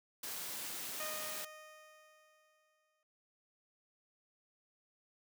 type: noise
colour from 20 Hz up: white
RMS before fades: -43 dBFS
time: 0.23-1.45 s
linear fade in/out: 5 ms
type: tone with exponential decay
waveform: 15% pulse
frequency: 618 Hz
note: D#5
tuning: 12 cents flat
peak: -34 dBFS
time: 1-3.03 s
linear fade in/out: 1 ms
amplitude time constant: 440 ms
effects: high-pass 150 Hz 12 dB/octave